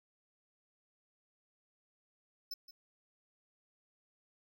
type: tone with echo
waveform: square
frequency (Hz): 5274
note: E8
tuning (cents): 0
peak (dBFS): -39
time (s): 2.51-2.54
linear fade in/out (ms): 5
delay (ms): 170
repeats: 1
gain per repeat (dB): -13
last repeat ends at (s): 2.71
effects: none